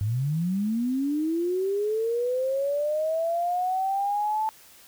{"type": "linear sweep", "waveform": "sine", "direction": "up", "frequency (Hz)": [98, 880], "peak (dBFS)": -23, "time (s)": [0.01, 4.49], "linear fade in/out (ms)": 0, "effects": ["white hiss -52 dBFS RMS until 4.87 s"]}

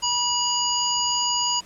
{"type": "harmonic tone", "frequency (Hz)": 969, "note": "B5", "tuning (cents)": -33, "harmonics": [1, 3, 5, 7], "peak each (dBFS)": [-26, -26, -26, -26], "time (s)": [0.02, 1.61], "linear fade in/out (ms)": 20, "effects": ["pink hiss -49 dBFS RMS until 1.65 s", "low-pass 11000 Hz 12 dB/octave"]}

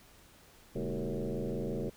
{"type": "tone with frequency modulation", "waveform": "sine", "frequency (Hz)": 116.54, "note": "A#2", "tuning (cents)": 0, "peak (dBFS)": -32, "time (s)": [0.75, 1.9], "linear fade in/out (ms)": 10, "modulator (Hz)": 85.8, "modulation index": 5, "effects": ["pink hiss -59 dBFS RMS until 1.96 s"]}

